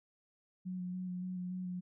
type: tone with vibrato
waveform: sine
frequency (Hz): 182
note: F#3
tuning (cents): -28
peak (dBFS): -37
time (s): 0.65-1.81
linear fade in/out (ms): 20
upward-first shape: square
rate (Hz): 3.5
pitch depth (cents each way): 16
effects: none